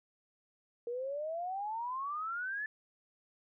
sine exponential sweep, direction up, 466.2 to 1756 Hz, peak -35 dBFS, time 0.87-2.66 s, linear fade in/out 2 ms, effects none

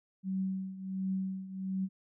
sine tone with tremolo, 190 Hz, F#3, 46 cents sharp, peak -29 dBFS, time 0.23-1.89 s, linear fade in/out 50 ms, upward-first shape triangle, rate 1.4 Hz, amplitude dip 80%, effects none

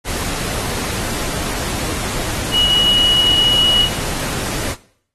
sine tone in noise, 2916 Hz, F#7, 26 cents flat, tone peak -12 dBFS, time 2.51-3.89 s, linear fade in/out 50 ms, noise pink, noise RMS -23 dBFS, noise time 0.04-4.76 s, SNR +8 dB, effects noise-tail reverb RT60 0.6 s tail -19 dB re dry + AAC 32 kbps

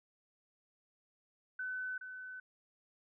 sine tone with echo, 1510 Hz, F#6, 35 cents sharp, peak -37 dBFS, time 1.59-1.98 s, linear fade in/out 5 ms, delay 420 ms, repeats 1, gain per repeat -7 dB, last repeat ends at 2.4 s, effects none

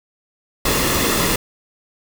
pink noise with comb filter, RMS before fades -18 dBFS, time 0.65-1.36 s, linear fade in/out 5 ms, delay 1.3 ms, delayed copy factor -0.5, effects none

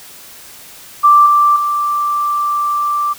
sine tone with level steps, 1174.7 Hz, D6, in tune, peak -4 / -7 / -13 dBFS, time 1.03-3.14 s, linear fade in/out 20 ms, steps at 1.26 / 1.56 s, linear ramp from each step 2 ms, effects white hiss -37 dBFS RMS until 3.18 s

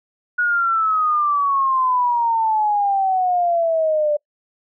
sine exponential sweep, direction down, 1461 to 587.3 Hz, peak -15 dBFS, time 0.38-4.17 s, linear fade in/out 10 ms, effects noise-tail reverb RT60 0.1 s tail -26 dB re dry

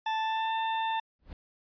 40% pulse tone with pitch glide, 880 to 893.8 Hz, A5 to A5, 0 to +27 cents, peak -27 dBFS, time 0.06-1 s, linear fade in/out 5 ms, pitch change +27 cents, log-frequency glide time 0.2-0.55 s
brown noise with exponential growth, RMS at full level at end -38 dBFS, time 1.19-1.33 s, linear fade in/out 2 ms, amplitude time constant 30 ms
effects resampled to 11025 Hz

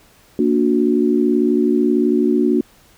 sine chord, Bb augmented, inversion none, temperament just, 233.1 / 291.4 / 364.2 Hz, Bb3 / D4 / F#4, 0 / -13 / -27 cents, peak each -17 dBFS, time 0.39-2.61 s, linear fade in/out 2 ms, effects pink hiss -51 dBFS RMS until 2.97 s

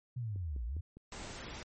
sine linear two-way sweep, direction down then up, 127.9 to 54.1 to 87.3 Hz, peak -35 dBFS, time 0.16-0.81 s, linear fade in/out 10 ms, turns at 0.65 s
click train, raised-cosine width 3 ms, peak -38 dBFS, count 4, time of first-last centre 0.36-0.97 s, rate 4.92 Hz
pink noise, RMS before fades -45 dBFS, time 1.12-1.63 s, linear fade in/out 2 ms
effects MP3 32 kbps

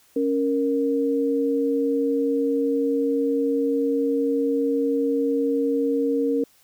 sine tone pair together, 277.2 / 466.2 Hz, C#4 / A#4, 0 / 0 cents, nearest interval major sixth, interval 900 cents, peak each -22 dBFS, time 0.16-6.44 s, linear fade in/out 5 ms, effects white hiss -58 dBFS RMS until 6.63 s

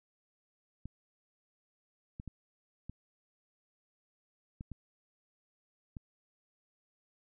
clicks, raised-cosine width 5 ms, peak -30 dBFS, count 7, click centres 0.856 / 2.199 / 2.277 / 2.896 / 4.609 / 4.717 / 5.968 s, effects none

